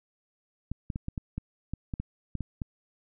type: clicks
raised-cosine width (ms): 5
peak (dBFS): -20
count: 12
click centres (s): 0.716 / 0.902 / 0.959 / 1.084 / 1.178 / 1.38 / 1.736 / 1.938 / 2 / 2.353 / 2.407 / 2.618
effects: none